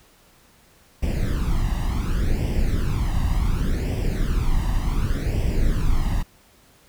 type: noise with flanger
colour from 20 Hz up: brown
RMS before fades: -21 dBFS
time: 1.02-6.23 s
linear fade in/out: 10 ms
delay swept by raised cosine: 0.37 to 1.06 ms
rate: 0.68 Hz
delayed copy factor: +0.75
effects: pink hiss -55 dBFS RMS until 6.88 s